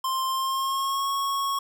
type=tone with pitch glide; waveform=square; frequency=1051 to 1102 Hz; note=C6 to C#6; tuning=+7 to -11 cents; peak=-25 dBFS; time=0.04-1.59 s; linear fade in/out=5 ms; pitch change=+82 cents; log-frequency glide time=0.28-1.1 s; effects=11-bit